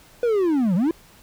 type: linear two-way sweep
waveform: triangle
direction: down then up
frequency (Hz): 493.9 to 164.81 to 347.2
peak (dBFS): -15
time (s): 0.23-0.91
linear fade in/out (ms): 2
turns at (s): 0.75
effects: pink hiss -51 dBFS RMS until 1.22 s